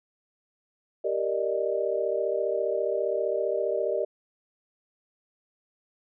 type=chord; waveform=sine; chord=Eb major seventh; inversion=first; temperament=equal; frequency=392 / 466.2 / 587.3 / 622.3 Hz; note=G4 / Bb4 / D5 / Eb5; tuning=0 / 0 / 0 / 0 cents; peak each=-30 dBFS; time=1.04-4.05 s; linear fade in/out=10 ms; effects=none